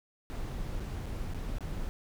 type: noise with dropouts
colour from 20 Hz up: brown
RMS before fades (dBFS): -36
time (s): 0.3-1.89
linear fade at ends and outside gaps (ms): 0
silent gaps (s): 0.798-0.804 / 1.057-1.063 / 1.337-1.346 / 1.584-1.607
effects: none